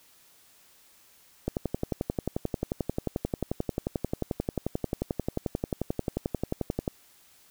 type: click train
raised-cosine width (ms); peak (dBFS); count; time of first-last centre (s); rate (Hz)
2; -14; 62; 1.48-6.878; 11.3
effects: white hiss -59 dBFS RMS until 7.5 s